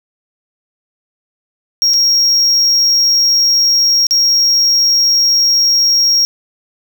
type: tone with dropouts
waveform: triangle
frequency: 5588 Hz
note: F8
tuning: in tune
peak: -7 dBFS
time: 1.82-6.25 s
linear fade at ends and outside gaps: 0 ms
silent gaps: 1.936-1.94 / 4.068-4.109 s
effects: none